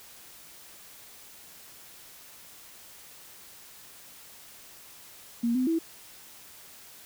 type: tone with pitch steps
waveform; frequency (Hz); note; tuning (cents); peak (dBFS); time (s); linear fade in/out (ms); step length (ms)
sine; 234.7 / 255.3 / 327.6; A#3 / C4 / E4; +12 / -42 / -11; -23; 5.43-5.79; 10; 120
effects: white hiss -50 dBFS RMS until 7.05 s